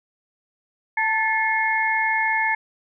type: tone cluster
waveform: sine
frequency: 887 / 1745 / 2158 Hz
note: A5 / A6 / C#7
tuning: +14 / -15 / -47 cents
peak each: -23 dBFS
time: 0.97-2.55 s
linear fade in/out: 5 ms
effects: none